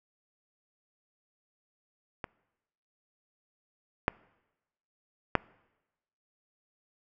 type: clicks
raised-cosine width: 0.5 ms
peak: -20 / -8 / -6 dBFS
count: 3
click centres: 2.242 / 4.081 / 5.353 s
effects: noise-tail reverb RT60 1.0 s tail -24 dB re dry